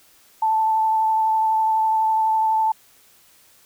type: tone with vibrato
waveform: sine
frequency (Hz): 880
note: A5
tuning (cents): 0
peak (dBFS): -16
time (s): 0.42-2.72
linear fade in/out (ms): 5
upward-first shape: sine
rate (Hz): 12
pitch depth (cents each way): 12
effects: white hiss -54 dBFS RMS until 3.65 s